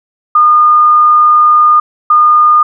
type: tone pair in turn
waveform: sine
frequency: 1218 / 1218 Hz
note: D#6 / D#6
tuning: -37 / -37 cents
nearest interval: unison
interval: 0 cents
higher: neither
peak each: -3 dBFS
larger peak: neither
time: 0.35-1.8 / 2.1-2.63 s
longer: first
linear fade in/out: 5 ms
effects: none